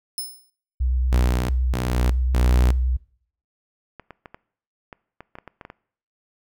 10% pulse tone with exponential decay, 5230 Hz, E8, 15 cents flat, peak -18 dBFS, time 0.18-0.5 s, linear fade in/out 1 ms, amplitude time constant 69 ms
sine tone with vibrato, 62.8 Hz, B1, 30 cents sharp, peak -18 dBFS, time 0.8-2.97 s, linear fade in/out 10 ms, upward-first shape sine, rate 8.8 Hz, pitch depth 21 cents each way
sawtooth tone bursts, 61.8 Hz, B1, 2 cents sharp, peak -16 dBFS, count 3, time 1.12-2.72 s, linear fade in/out 10 ms, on 380 ms, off 230 ms
clicks, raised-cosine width 0.5 ms, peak -23 dBFS, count 12, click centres 3.997 / 4.107 / 4.258 / 4.345 / 4.928 / 5.206 / 5.354 / 5.386 / 5.477 / 5.612 / 5.651 / 5.701 s
effects noise-tail reverb RT60 0.6 s tail -22 dB re dry

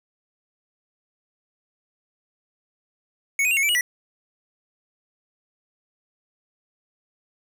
square tone with pitch steps, 2217 / 2502 / 2761 / 2187 / 2322 / 2904 / 1952 Hz, C#7 / D#7 / F7 / C#7 / D7 / F#7 / B6, 0 / +9 / -20 / -24 / -20 / -33 / -21 cents, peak -19 dBFS, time 3.39-3.81 s, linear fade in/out 2 ms, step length 60 ms, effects none

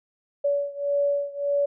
sine beating tone pair, 569 / 570.7 Hz, C#5 / D5, +45 / -50 cents, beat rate 1.7 Hz, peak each -24 / -26 dBFS, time 0.44-1.66 s, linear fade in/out 10 ms, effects none

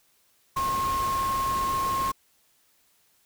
sine tone in noise, 1075 Hz, C6, 47 cents sharp, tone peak -24 dBFS, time 0.56-2.12 s, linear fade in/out 10 ms, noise pink, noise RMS -35 dBFS, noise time 0.56-2.12 s, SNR +8 dB, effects white hiss -65 dBFS RMS until 3.25 s

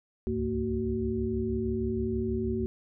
sine tone cluster, 66.4 / 72.7 / 104.4 / 228.1 / 374.1 Hz, C2 / D2 / G#2 / A#3 / F#4, +26 / -17 / +10 / -37 / +19 cents, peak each -39 / -37 / -36 / -31 / -31 dBFS, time 0.27-2.66 s, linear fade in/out 0 ms, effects none

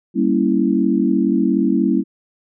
sine chord, G diminished seventh, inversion none, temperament equal, 196 / 233.1 / 277.2 / 329.6 Hz, G3 / Bb3 / Db4 / Fb4, 0 / 0 / 0 / 0 cents, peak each -19 dBFS, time 0.14-2.04 s, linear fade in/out 50 ms, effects none

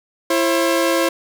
sawtooth tone pair together, 335 / 537.2 Hz, E4 / C5, +28 / +46 cents, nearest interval minor sixth, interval 818 cents, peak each -14 dBFS, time 0.3-1.09 s, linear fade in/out 5 ms, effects none

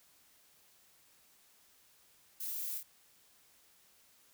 violet noise with echo, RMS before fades -41 dBFS, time 2.4-2.78 s, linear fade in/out 5 ms, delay 26 ms, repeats 2, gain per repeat -4 dB, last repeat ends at 2.832 s, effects white hiss -66 dBFS RMS until 4.33 s

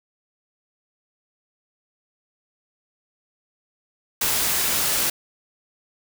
white noise, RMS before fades -22 dBFS, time 4.21-5.1 s, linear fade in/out 5 ms, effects none

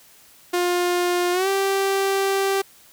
sawtooth tone with pitch glide, 354.2 to 390.7 Hz, F4 to G4, +24 to -6 cents, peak -15 dBFS, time 0.53-2.62 s, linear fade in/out 10 ms, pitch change +170 cents, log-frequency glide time 1.32-1.48 s, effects white hiss -51 dBFS RMS until 2.92 s

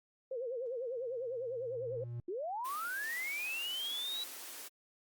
sine tone with vibrato, 493.9 Hz, B4, in tune, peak -36 dBFS, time 0.31-2.04 s, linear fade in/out 5 ms, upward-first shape sine, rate 10 Hz, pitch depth 140 cents each way
triangle tone with exponential growth, 119.2 Hz, A#2, 39 cents sharp, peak -35 dBFS, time 0.95-2.2 s, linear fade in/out 0 ms, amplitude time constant 270 ms
sine linear sweep, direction up, 329.6 to 3951 Hz, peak -36 dBFS, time 2.28-4.24 s, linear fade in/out 5 ms
white high-pass noise, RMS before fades -47 dBFS, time 2.64-4.69 s, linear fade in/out 20 ms, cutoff 250 Hz, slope 48 dB/octave
effects Opus 48 kbps

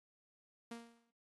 sawtooth tone with exponential decay, 233.1 Hz, A#3, in tune, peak -39 dBFS, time 0.71-1.11 s, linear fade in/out 5 ms, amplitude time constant 85 ms, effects AAC 32 kbps

